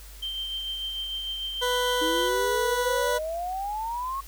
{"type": "tone with tremolo", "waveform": "sine", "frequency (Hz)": 3136, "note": "G7", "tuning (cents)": 0, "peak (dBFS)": -28, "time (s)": [0.22, 2.29], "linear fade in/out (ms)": 10, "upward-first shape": "triangle", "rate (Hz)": 6.7, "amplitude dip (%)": 35}
{"type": "tone with pitch glide", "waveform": "20% pulse", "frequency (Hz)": [494.5, 491.4], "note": ["B4", "B4"], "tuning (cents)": [2, -9], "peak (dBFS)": -19, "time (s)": [1.61, 3.19], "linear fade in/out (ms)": 20, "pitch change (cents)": -11, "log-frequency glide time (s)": [2.23, 2.48]}
{"type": "exponential sweep", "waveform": "sine", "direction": "up", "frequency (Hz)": [311.1, 1108.7], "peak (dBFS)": -28, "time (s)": [2.01, 4.21], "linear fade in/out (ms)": 10}
{"effects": ["added 50 Hz sine -43 dBFS peak until 4.27 s", "white hiss -49 dBFS RMS until 4.27 s"]}